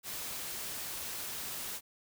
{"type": "noise", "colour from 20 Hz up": "white", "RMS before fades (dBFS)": -40, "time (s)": [0.03, 1.81], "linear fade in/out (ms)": 50, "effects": []}